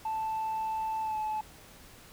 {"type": "tone with pitch glide", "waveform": "sine", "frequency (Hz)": [880, 862.4], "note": ["A5", "A5"], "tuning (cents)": [0, -35], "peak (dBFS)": -28, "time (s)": [0.05, 1.41], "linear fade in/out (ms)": 5, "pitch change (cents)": -35, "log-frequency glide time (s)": [1.02, 1.17], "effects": ["tanh soft clip ceiling -28 dBFS", "pink hiss -53 dBFS RMS until 2.12 s"]}